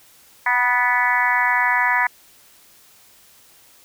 harmonic tone with a mistuned harmonic, 247.3 Hz, B3, 3 cents sharp, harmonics 3 / 4 / 5 / 6 / 7 / 8 / 9, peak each -27 / -20 / -29 / -28 / -21 / -21 / -28 dBFS, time 0.46-2.07 s, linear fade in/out 5 ms, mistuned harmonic 4, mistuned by -21 cents, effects white hiss -51 dBFS RMS until 3.84 s

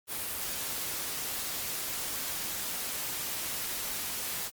white noise, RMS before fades -35 dBFS, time 0.07-4.51 s, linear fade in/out 50 ms, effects Opus 32 kbps

